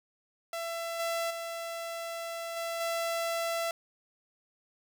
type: tone with level steps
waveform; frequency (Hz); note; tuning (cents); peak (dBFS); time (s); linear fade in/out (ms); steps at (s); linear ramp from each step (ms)
sawtooth; 670; E5; +28; -30 / -26 / -32 / -29 / -26; 0.53-3.71; 2; 0.99 / 1.3 / 2.56 / 2.8; 10
effects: 10-bit